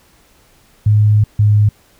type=tone pair in turn; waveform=sine; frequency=105.6 / 104.69 Hz; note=G#2 / G#2; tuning=+29 / +14 cents; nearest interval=unison; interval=15 cents; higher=first; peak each=-7 dBFS; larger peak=neither; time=0.86-1.24 / 1.39-1.69 s; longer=first; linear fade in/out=5 ms; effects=pink hiss -51 dBFS RMS until 1.99 s